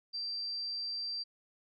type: tone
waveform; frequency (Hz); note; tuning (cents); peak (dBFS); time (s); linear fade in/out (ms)
sine; 4699; D8; 0; -35; 0.13-1.24; 20
effects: none